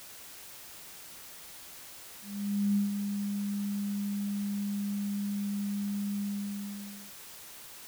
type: tone with ADSR envelope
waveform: sine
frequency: 202.4 Hz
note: G#3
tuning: 44 cents flat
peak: -23 dBFS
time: 2.22-7.13 s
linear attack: 540 ms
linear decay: 140 ms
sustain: -7 dB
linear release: 920 ms
effects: white hiss -48 dBFS RMS until 7.87 s